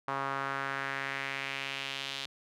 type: tone with band-pass filter sweep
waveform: sawtooth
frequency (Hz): 136.9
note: C#3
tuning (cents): -21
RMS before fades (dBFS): -36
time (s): 0.08-2.26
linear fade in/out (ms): 2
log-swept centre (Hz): 1100 to 3600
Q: 2.3
effects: none